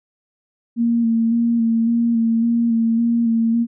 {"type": "tone with vibrato", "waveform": "sine", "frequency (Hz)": 230.8, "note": "A#3", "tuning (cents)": -17, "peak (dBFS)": -14, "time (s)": [0.76, 3.67], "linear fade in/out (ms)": 50, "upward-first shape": "square", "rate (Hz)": 1.8, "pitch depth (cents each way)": 22, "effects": []}